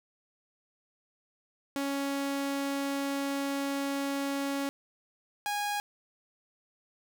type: tone pair in turn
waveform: sawtooth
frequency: 278.1 / 823.3 Hz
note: C#4 / G#5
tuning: +6 / -15 cents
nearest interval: octave + perfect fifth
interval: 1879 cents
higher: second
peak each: -26 dBFS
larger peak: neither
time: 1.76-4.69 / 5.46-5.8 s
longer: first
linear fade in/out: 0 ms
effects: none